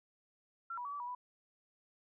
sine tone with pitch steps, 1361 / 976 / 1139 / 1154 / 969 / 989 Hz, F6 / B5 / C#6 / D6 / B5 / B5, -45 / -21 / +47 / -31 / -33 / +2 cents, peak -39 dBFS, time 0.7-1.15 s, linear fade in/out 5 ms, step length 75 ms, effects none

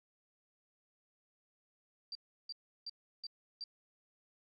sine tone bursts, 4699 Hz, D8, in tune, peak -40 dBFS, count 5, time 2.12-3.64 s, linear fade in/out 2 ms, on 32 ms, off 340 ms, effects MP3 64 kbps

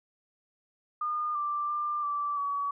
sine tone with pitch steps, 1216 / 1178 / 1191 / 1164 / 1135 Hz, D#6 / D6 / D6 / D6 / C#6, -40 / +5 / +24 / -16 / +41 cents, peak -28 dBFS, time 1.01-2.71 s, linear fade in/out 5 ms, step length 340 ms, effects none

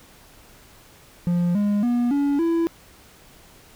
triangle tone with pitch steps, 174.61 / 205.3 / 241.3 / 283.7 / 333.4 Hz, F3 / G#3 / B3 / C#4 / E4, 0 / -20 / -40 / +40 / +20 cents, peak -16 dBFS, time 1.27-2.67 s, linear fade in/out 0 ms, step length 280 ms, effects pink hiss -50 dBFS RMS until 3.75 s

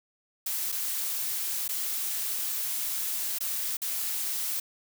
blue noise with dropouts, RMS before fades -31 dBFS, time 0.46-4.6 s, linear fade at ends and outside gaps 5 ms, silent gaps 0.719-0.723 / 1.68-1.689 / 3.386-3.405 / 3.77-3.817 s, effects none

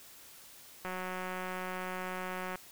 click train, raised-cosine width 0.5 ms, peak -24 dBFS, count 315, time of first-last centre 0.85-2.557 s, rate 184 Hz, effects white hiss -54 dBFS RMS until 2.71 s

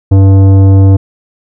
sine tone with tanh clipping, 97 Hz, G2, 18 cents flat, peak -3 dBFS, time 0.11-0.97 s, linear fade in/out 10 ms, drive 13 dB, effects none

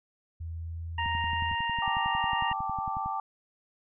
sine tone with pitch glide, 82.41 to 84.14 Hz, E2 to E2, 0 to +36 cents, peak -34 dBFS, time 0.4-1.55 s, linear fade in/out 10 ms, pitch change +36 cents, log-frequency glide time 0.5-1.39 s
harmonic tone, 932.3 Hz, A#5, in tune, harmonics 1 / 2 / 3, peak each -30 / -33 / -35 dBFS, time 0.98-2.53 s, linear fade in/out 5 ms
click train, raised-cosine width 5 ms, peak -28 dBFS, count 23, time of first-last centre 1.06-3.06 s, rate 11 Hz
sine chord, G suspended second, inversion none, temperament equal, 784 / 880 / 1174.7 Hz, G5 / A5 / D6, 0 / 0 / 0 cents, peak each -34 dBFS, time 1.82-3.2 s, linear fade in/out 2 ms
effects none

